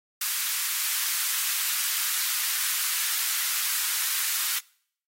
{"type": "high-pass noise", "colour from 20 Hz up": "white", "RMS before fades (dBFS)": -27, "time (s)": [0.21, 4.59], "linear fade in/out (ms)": 5, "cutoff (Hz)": 1200, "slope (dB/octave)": 24, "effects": ["noise-tail reverb RT60 0.6 s tail -24 dB re dry", "AAC 48 kbps"]}